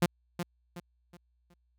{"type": "tone with echo", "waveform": "sawtooth", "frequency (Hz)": 174.61, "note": "F3", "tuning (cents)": 0, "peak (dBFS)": -18, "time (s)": [0.02, 0.06], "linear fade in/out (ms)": 5, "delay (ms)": 370, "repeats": 4, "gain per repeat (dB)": -9, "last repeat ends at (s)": 1.54, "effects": ["added 60 Hz sine -69 dBFS peak until 1.78 s"]}